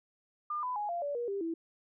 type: tone with pitch steps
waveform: sine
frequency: 1204 / 1000.8 / 831.9 / 691.5 / 574.8 / 477.8 / 397.2 / 330.1 Hz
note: D6 / B5 / G#5 / F5 / D5 / A#4 / G4 / E4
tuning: +43 / +23 / +3 / -17 / -37 / +43 / +23 / +2 cents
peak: -32 dBFS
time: 0.5-1.54 s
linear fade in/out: 5 ms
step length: 130 ms
effects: none